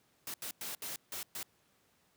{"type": "noise bursts at uneven times", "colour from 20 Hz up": "white", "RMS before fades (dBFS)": -41, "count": 6, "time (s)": [[0.27, 0.34], [0.42, 0.51], [0.61, 0.75], [0.82, 0.96], [1.12, 1.23], [1.35, 1.43]], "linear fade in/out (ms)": 2, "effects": ["pink hiss -71 dBFS RMS until 2.16 s", "high-pass 100 Hz 12 dB/octave"]}